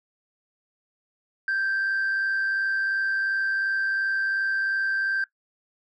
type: tone pair together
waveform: sine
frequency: 1568 / 1670.8 Hz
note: G6 / G#6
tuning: 0 / +10 cents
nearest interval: minor second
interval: 110 cents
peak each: -21 / -33 dBFS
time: 1.48-5.24 s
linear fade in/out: 2 ms
effects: noise-tail reverb RT60 0.1 s tail -18 dB re dry + tanh soft clip ceiling -20 dBFS